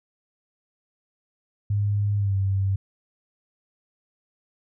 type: tone with pitch glide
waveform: sine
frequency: 102.4 to 97.16 Hz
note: G#2 to G2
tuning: -24 to -15 cents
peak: -20 dBFS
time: 1.7-2.76 s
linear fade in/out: 5 ms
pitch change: -91 cents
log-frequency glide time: 2.17-2.35 s
effects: none